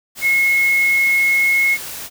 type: tone in noise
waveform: sine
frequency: 2170 Hz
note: C#7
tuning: 37 cents flat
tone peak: -12 dBFS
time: 0.21-1.78 s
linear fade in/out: 50 ms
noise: white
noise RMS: -30 dBFS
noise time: 0.15-2.1 s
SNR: +15 dB
effects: none